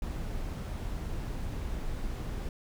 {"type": "noise", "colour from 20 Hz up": "brown", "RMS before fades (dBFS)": -35, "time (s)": [0.02, 2.49], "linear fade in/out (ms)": 2, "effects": []}